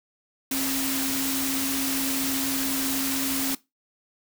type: tone in noise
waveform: sine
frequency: 269.6 Hz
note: C#4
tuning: 48 cents flat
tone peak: -28 dBFS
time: 0.51-3.55 s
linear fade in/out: 5 ms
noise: white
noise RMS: -28 dBFS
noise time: 0.51-3.55 s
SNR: -3 dB
effects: noise-tail reverb RT60 0.2 s tail -19 dB re dry